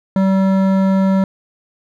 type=tone with hard clipping; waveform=sine; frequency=192 Hz; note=G3; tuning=36 cents flat; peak=-13 dBFS; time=0.16-1.24 s; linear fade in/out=2 ms; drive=13 dB; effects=none